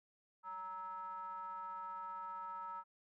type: ring-modulated tone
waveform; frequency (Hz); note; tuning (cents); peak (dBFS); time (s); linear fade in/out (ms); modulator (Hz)
triangle; 185.4; F#3; +4; -38; 0.43-2.84; 50; 1120
effects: none